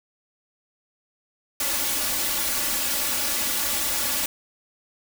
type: noise with comb filter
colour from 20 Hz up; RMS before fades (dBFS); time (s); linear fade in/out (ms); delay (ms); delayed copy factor
white; -25; 1.6-4.26; 2; 3.5; +0.85
effects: none